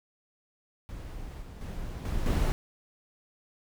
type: noise with level steps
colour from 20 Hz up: brown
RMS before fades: -40 / -43 / -37 / -31 / -25 dBFS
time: 0.89-2.52 s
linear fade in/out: 0 ms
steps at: 1.42 / 1.61 / 2.05 / 2.26 s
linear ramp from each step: 2 ms
effects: none